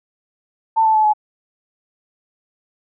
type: tone with pitch steps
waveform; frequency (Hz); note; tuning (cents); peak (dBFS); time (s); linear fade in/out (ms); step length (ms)
sine; 892 / 877.7 / 863.6 / 849.8; A5 / A5 / A5 / G#5; +23 / -5 / -33 / +40; -11; 0.76-1.136; 20; 94
effects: none